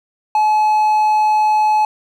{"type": "tone", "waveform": "triangle", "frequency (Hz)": 855, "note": "A5", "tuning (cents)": -50, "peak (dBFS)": -9, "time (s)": [0.35, 1.85], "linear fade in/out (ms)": 2, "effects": []}